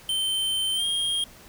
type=tone with pitch glide; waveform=square; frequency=3101 to 3233 Hz; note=G7 to G#7; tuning=-19 to -47 cents; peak=-24 dBFS; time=0.09-1.24 s; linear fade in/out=2 ms; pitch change=+72 cents; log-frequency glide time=0.75-0.85 s; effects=pink hiss -49 dBFS RMS until 1.48 s